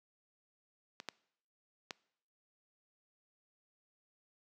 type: clicks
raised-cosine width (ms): 0.2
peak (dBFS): -26 / -21 / -22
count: 3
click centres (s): 1.001 / 1.087 / 1.908
effects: noise-tail reverb RT60 0.7 s tail -23 dB re dry + high-pass 200 Hz 12 dB/octave